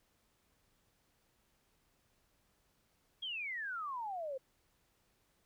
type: exponential sweep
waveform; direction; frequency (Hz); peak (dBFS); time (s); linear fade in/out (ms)
sine; down; 3322 to 512; -38; 3.22-4.38; 10
effects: pink hiss -75 dBFS RMS until 5.45 s